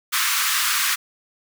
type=high-pass noise; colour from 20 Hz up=pink; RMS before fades=-21 dBFS; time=0.12-0.96 s; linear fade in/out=20 ms; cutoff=1100 Hz; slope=48 dB/octave; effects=none